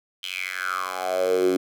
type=tone with high-pass filter sweep; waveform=10% pulse; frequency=92.5 Hz; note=F#2; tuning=in tune; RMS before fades=-25 dBFS; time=0.23-1.57 s; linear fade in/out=5 ms; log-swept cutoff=3100 to 300 Hz; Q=6.9; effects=none